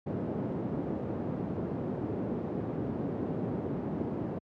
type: band-pass noise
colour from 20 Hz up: pink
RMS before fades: -34 dBFS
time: 0.06-4.39 s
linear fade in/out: 10 ms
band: 140 to 420 Hz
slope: 12 dB/octave
effects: high-pass 80 Hz 12 dB/octave